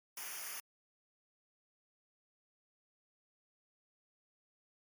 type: noise with comb filter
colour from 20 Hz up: white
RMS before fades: -44 dBFS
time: 0.17-0.6 s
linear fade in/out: 2 ms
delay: 0.25 ms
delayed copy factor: -0.85
effects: MP3 96 kbps